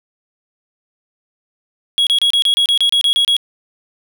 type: tone bursts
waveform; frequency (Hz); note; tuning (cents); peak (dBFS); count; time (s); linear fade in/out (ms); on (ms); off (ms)
triangle; 3322; G#7; 0; -9; 12; 1.98-3.366; 0; 88; 30
effects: none